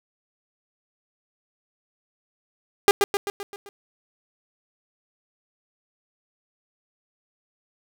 sawtooth tone with echo, 402.8 Hz, G4, 47 cents sharp, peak -7 dBFS, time 2.88-2.91 s, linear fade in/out 0 ms, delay 130 ms, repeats 6, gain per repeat -5 dB, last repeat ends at 3.69 s, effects none

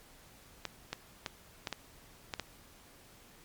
clicks, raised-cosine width 0.2 ms, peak -18 dBFS, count 7, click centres 0.653 / 0.93 / 1.262 / 1.672 / 1.727 / 2.338 / 2.397 s, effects pink hiss -58 dBFS RMS until 3.44 s + MP3 96 kbps

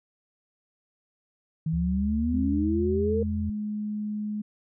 sine exponential sweep, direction up, 156 to 466.2 Hz, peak -24 dBFS, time 1.66-3.23 s, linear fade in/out 5 ms
sine tone with pitch glide, 73.42 to 83.85 Hz, D2 to E2, 0 to +30 cents, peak -28 dBFS, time 1.73-3.5 s, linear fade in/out 5 ms, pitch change +230 cents, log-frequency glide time 1.95-3.07 s
sine tone, 210.5 Hz, G#3, 24 cents sharp, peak -28 dBFS, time 2.33-4.42 s, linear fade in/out 10 ms
effects none

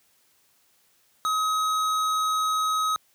triangle tone with hard clipping, 1269 Hz, D#6, 34 cents sharp, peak -24 dBFS, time 1.25-2.96 s, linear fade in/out 0 ms, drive 18 dB, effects white hiss -64 dBFS RMS until 3.14 s + high-pass 60 Hz 12 dB/octave

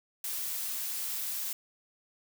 blue noise, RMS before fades -35 dBFS, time 0.24-1.53 s, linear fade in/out 2 ms, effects none

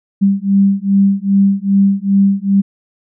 sine beating tone pair, 196 / 198.5 Hz, G3 / G3, 0 / +22 cents, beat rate 2.5 Hz, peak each -12 dBFS, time 0.21-2.62 s, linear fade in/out 20 ms, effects none

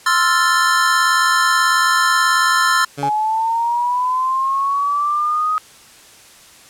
square chord, F major seventh, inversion second, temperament equal, 1046.5 / 1318.5 / 1396.9 / 1760 Hz, C6 / E6 / F6 / A6, 0 / 0 / 0 / 0 cents, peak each -19 dBFS, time 0.06-2.85 s, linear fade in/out 5 ms
15% pulse tone, 142.4 Hz, C#3, 47 cents sharp, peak -17 dBFS, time 2.97-3.1 s, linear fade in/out 20 ms
sine linear sweep, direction up, 830.6 to 1261 Hz, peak -15 dBFS, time 3.03-5.58 s, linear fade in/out 0 ms
effects white hiss -44 dBFS RMS until 6.69 s + low-pass 10000 Hz 12 dB/octave

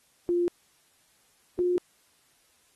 sine tone pair in turn, 349.2 / 356.9 Hz, F4 / F4, 0 / +38 cents, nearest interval unison, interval 38 cents, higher second, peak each -22 dBFS, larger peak neither, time 0.29-0.48 / 1.59-1.78 s, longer neither, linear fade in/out 0 ms, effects white hiss -65 dBFS RMS until 2.75 s + AAC 32 kbps

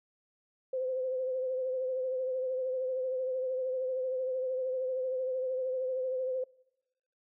sine tone with vibrato, 515 Hz, C5, 28 cents flat, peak -30 dBFS, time 0.73-6.44 s, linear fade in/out 5 ms, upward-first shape triangle, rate 13 Hz, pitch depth 43 cents each way, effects noise-tail reverb RT60 0.9 s tail -23 dB re dry

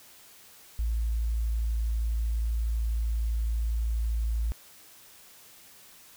sine tone, 56.2 Hz, A1, 37 cents sharp, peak -25 dBFS, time 0.79-4.52 s, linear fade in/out 0 ms, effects white hiss -53 dBFS RMS until 6.16 s

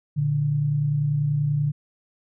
sine tone pair together, 116.54 / 146.83 Hz, A#2 / D3, 0 / 0 cents, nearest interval major third, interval 400 cents, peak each -29 / -20 dBFS, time 0.16-1.72 s, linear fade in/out 20 ms, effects none

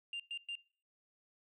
sine tone bursts, 2794 Hz, F7, in tune, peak -37 dBFS, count 3, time 0.13-0.554 s, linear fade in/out 2 ms, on 68 ms, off 110 ms, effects noise-tail reverb RT60 0.5 s tail -24 dB re dry + tanh soft clip ceiling -36 dBFS

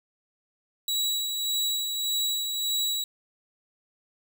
sawtooth tone with tremolo, 3896 Hz, B7, 24 cents flat, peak -21 dBFS, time 0.88-3.04 s, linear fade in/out 2 ms, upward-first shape sine, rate 1.7 Hz, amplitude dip 40%, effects none

